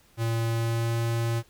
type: tone with pitch glide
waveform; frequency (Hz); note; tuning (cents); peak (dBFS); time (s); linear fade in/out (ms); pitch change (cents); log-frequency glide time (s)
square; 114.7 to 115.83; A#2 to A#2; -28 to -11; -25; 0.17-1.43; 50; +17; 0.49-0.96
effects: pink hiss -60 dBFS RMS until 1.49 s